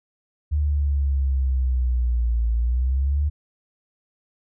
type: exponential two-way sweep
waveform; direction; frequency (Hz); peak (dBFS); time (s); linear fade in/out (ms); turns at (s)
sine; down then up; 75 to 56.5 to 75; -18; 0.51-3.3; 20; 2.52
effects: none